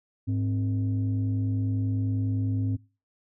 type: tone pair together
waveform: sine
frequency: 104.5 / 263.5 Hz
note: G#2 / C4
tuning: +11 / +12 cents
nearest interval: octave + major third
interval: 1601 cents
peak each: -24 / -29 dBFS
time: 0.27-2.77 s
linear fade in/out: 20 ms
effects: noise-tail reverb RT60 0.3 s tail -20 dB re dry + tanh soft clip ceiling -19 dBFS